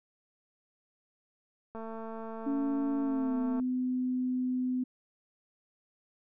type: click train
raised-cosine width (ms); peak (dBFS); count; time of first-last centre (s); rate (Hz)
1; -29; 415; 1.75-3.598; 224
type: tone with pitch glide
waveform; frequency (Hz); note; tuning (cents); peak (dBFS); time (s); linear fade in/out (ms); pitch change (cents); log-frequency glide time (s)
sine; 279.6 to 253.4; C#4 to B3; +15 to +45; -28; 2.46-4.84; 10; -170; 3.01-3.38
effects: none